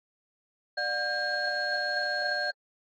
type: tone cluster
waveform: sine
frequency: 593 / 723 / 1599 / 4292 Hz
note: D5 / F#5 / G6 / C8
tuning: +17 / -40 / +34 / +43 cents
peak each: -34 / -35 / -29 / -34 dBFS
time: 0.77-2.51 s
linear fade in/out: 10 ms
effects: tanh soft clip ceiling -19 dBFS + AAC 32 kbps